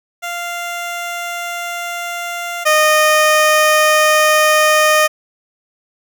15% pulse tone pair in turn, 695 / 614.6 Hz, F5 / D#5, -9 / -21 cents, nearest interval major second, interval 212 cents, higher first, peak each -15 / -3 dBFS, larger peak second, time 0.22-2.65 / 2.65-5.08 s, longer neither, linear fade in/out 20 ms, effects none

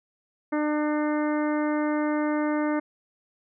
harmonic tone, 300 Hz, D4, 37 cents sharp, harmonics 1 / 2 / 3 / 4 / 5 / 6 / 7, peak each -24 / -30 / -34 / -36 / -38 / -40 / -41 dBFS, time 0.52-2.8 s, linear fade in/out 10 ms, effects none

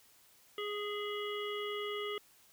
harmonic tone with a mistuned harmonic, 415.3 Hz, G#4, in tune, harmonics 1 / 3 / 5 / 7 / 8, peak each -38 / -43 / -45 / -45 / -47 dBFS, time 0.58-2.18 s, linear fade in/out 2 ms, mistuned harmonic 5, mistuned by -23 cents, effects white hiss -64 dBFS RMS until 2.52 s

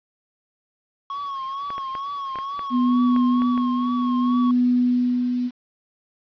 triangle tone with vibrato, 1100 Hz, C#6, 14 cents flat, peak -25 dBFS, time 1.1-4.51 s, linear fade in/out 2 ms, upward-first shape triangle, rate 2.2 Hz, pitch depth 73 cents each way
clicks, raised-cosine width 0.5 ms, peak -19 dBFS, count 9, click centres 1.704 / 1.781 / 1.952 / 2.357 / 2.387 / 2.593 / 3.163 / 3.42 / 3.577 s
sine tone with tremolo, 246.9 Hz, B3, in tune, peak -15 dBFS, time 2.7-5.51 s, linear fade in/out 50 ms, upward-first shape sine, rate 0.64 Hz, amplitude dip 45%
effects resampled to 11025 Hz + 8-bit

